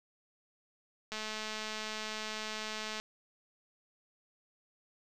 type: click train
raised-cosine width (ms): 0.2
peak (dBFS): -22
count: 407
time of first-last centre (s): 1.12-3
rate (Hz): 216
effects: none